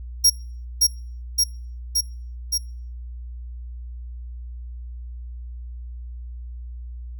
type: tone with echo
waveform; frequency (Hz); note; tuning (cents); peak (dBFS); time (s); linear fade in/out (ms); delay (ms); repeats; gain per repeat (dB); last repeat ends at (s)
sawtooth; 5600; F8; +4; -9; 0.24-0.3; 10; 570; 4; -2; 2.58
effects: noise-tail reverb RT60 0.5 s tail -24 dB re dry + added 60 Hz sine -32 dBFS peak until 7.19 s